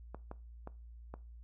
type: clicks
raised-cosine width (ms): 1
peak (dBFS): -30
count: 4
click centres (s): 0.146 / 0.314 / 0.674 / 1.14
effects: noise-tail reverb RT60 0.3 s tail -19 dB re dry + added 58 Hz sine -49 dBFS peak until 1.43 s